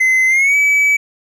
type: tone with pitch glide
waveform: triangle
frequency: 2051 to 2289 Hz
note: C7 to D7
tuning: -35 to -45 cents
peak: -8 dBFS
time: 0-0.97 s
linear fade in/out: 10 ms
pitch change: +190 cents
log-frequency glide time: 0.27-0.56 s
effects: none